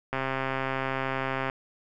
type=click train; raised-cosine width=0.5 ms; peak=-14 dBFS; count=183; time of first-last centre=0.13-1.498 s; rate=133 Hz; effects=none